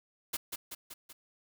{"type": "noise with echo", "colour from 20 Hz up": "white", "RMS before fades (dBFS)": -34, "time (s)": [0.33, 0.37], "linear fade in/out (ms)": 10, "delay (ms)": 190, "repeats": 4, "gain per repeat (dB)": -4, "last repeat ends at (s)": 1.13, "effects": []}